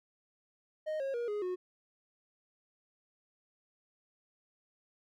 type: tone with pitch steps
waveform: triangle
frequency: 620 / 542.9 / 475.3 / 416.2 / 364.4 Hz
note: D#5 / C#5 / A#4 / G#4 / F#4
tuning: -6 / -36 / +34 / +4 / -26 cents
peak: -31 dBFS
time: 0.86-1.56 s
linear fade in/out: 20 ms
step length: 140 ms
effects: none